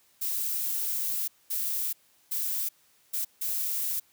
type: noise bursts at uneven times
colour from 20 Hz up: violet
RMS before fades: -30 dBFS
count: 5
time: 0.21-1.28 / 1.5-1.93 / 2.31-2.69 / 3.13-3.25 / 3.41-4 s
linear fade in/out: 10 ms
effects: white hiss -64 dBFS RMS until 4.12 s + high-pass 60 Hz 12 dB/octave